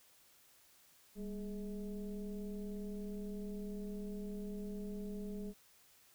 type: tone with frequency modulation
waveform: sine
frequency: 199.1 Hz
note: G3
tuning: 27 cents sharp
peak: -40 dBFS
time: 1.15-5.54 s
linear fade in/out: 50 ms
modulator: 219 Hz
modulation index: 0.96
effects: white hiss -66 dBFS RMS until 6.14 s